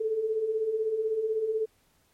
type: beating tone pair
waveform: sine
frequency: 425 / 441 Hz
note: G#4 / A4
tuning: +40 / +4 cents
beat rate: 16 Hz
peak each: -34 / -26 dBFS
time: 0-1.66 s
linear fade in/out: 10 ms
effects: pink hiss -67 dBFS RMS until 2.13 s + MP3 64 kbps